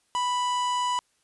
harmonic tone, 988 Hz, B5, in tune, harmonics 1 / 2 / 3 / 4 / 5 / 6 / 7 / 8 / 9 / 10, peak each -24 / -42 / -34 / -48 / -45 / -50 / -41 / -46 / -51 / -52 dBFS, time 0.15-0.99 s, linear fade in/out 0 ms, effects white hiss -69 dBFS RMS until 1.23 s + resampled to 24000 Hz

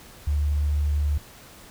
sine tone, 73.42 Hz, D2, in tune, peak -20 dBFS, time 0.27-1.18 s, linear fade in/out 5 ms, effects pink hiss -47 dBFS RMS until 1.7 s

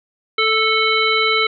harmonic tone, 440 Hz, A4, in tune, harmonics 1 / 3 / 5 / 7 / 9, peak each -21 / -19 / -18 / -22 / -22 dBFS, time 0.38-1.47 s, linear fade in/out 5 ms, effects none

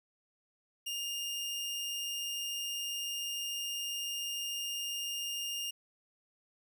sawtooth tone, 2821 Hz, F7, 17 cents sharp, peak -32 dBFS, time 0.86-5.71 s, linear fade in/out 10 ms, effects none

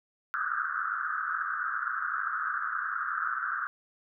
pink band-pass noise, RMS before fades -32 dBFS, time 0.34-3.67 s, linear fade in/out 0 ms, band 1200 to 1600 Hz, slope 96 dB/octave, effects none

